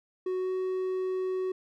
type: tone with pitch glide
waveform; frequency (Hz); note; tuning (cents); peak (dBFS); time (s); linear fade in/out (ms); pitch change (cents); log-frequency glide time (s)
triangle; 370 to 373; F#4 to F#4; 0 to +14; -26; 0.26-1.52; 5; +14; 0.38-0.51
effects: none